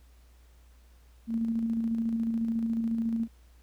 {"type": "tone with tremolo", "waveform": "sine", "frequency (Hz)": 227.9, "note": "A#3", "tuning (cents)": -39, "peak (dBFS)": -25, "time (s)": [1.27, 3.28], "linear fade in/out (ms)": 50, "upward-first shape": "square", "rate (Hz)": 14, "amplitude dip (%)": 30, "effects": ["added 60 Hz sine -54 dBFS peak until 3.62 s", "pink hiss -66 dBFS RMS until 3.62 s"]}